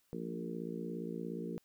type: harmonic tone with a mistuned harmonic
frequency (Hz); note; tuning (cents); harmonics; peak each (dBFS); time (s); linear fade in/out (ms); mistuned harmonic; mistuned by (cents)
57.2; A#1; -32; 3 / 4 / 5 / 6 / 7 / 8; -43 / -44 / -47 / -46 / -47 / -46; 0.13-1.58; 0; 3; +19
effects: white hiss -74 dBFS RMS until 1.64 s